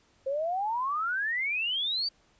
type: exponential sweep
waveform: sine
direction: up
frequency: 523.3 to 4699 Hz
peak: -27 dBFS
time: 0.26-2.09 s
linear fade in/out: 10 ms
effects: pink hiss -65 dBFS RMS until 2.39 s + resampled to 16000 Hz